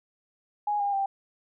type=tone with pitch steps; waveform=sine; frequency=830 / 807.8 / 786.1 Hz; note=G#5 / G#5 / G5; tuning=-1 / -48 / +5 cents; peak=-24 dBFS; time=0.67-1.06 s; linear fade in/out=5 ms; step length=130 ms; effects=none